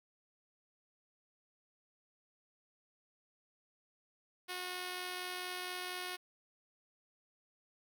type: tone with amplitude modulation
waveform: 5% pulse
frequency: 363 Hz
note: F#4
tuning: 33 cents flat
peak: -27 dBFS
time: 4.48-6.17 s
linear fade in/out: 20 ms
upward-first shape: sine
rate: 84.3 Hz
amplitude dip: 30%
effects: none